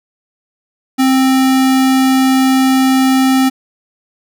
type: tone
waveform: square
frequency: 263.1 Hz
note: C4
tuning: 10 cents sharp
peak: -9 dBFS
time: 0.98-3.5 s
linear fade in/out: 20 ms
effects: none